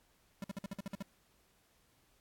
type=tone bursts; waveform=square; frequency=196.9 Hz; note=G3; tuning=8 cents sharp; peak=-39 dBFS; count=9; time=0.42-1.025 s; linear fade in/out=2 ms; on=21 ms; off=52 ms; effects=pink hiss -71 dBFS RMS until 2.2 s + AAC 64 kbps